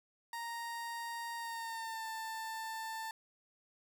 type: tone with pitch glide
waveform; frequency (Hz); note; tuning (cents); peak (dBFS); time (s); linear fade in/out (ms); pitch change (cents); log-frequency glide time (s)
30% pulse; 932.3 to 889.7; A#5 to A5; 0 to +19; -37; 0.33-3.11; 2; -81; 1.37-2.07
effects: none